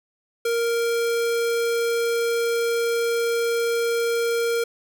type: tone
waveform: square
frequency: 466.2 Hz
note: A#4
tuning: in tune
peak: -21 dBFS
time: 0.45-4.64 s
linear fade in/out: 5 ms
effects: none